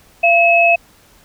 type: tone pair together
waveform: sine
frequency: 683 / 2579 Hz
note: F5 / E7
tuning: -39 / -39 cents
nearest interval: octave + major seventh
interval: 2300 cents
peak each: -11 dBFS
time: 0.23-0.76 s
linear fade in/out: 10 ms
effects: pink hiss -49 dBFS RMS until 1.24 s